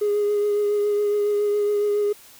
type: tone with vibrato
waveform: triangle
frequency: 413.5 Hz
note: G#4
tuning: 8 cents flat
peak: -15 dBFS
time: 0.01-2.13 s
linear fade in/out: 10 ms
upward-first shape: triangle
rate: 7.2 Hz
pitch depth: 21 cents each way
effects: tanh soft clip ceiling -15 dBFS + white hiss -48 dBFS RMS until 2.39 s